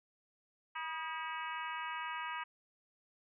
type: harmonic tone with a mistuned harmonic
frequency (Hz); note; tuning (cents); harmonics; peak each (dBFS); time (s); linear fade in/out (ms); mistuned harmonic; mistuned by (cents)
322; E4; -41; 3 / 4 / 5 / 6 / 7 / 8 / 9; -42 / -44 / -46 / -48 / -49 / -50 / -51; 0.75-2.44; 10; 4; -61
effects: none